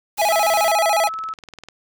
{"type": "noise", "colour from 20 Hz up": "white", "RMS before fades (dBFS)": -32, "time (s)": [0.17, 0.72], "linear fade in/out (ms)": 10}
{"type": "tone with vibrato", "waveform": "square", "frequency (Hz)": 740, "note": "F#5", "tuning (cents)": 0, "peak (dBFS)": -16, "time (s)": [0.18, 1.09], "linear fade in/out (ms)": 20, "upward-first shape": "square", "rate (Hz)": 14, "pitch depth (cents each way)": 200}
{"type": "tone", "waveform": "sine", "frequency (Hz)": 1303, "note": "E6", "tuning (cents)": -20, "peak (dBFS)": -25, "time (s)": [0.3, 1.34], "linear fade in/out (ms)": 10}
{"type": "click train", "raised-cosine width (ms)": 0.2, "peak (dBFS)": -22, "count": 16, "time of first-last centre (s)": [0.94, 1.686], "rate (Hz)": 20.1}
{"effects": []}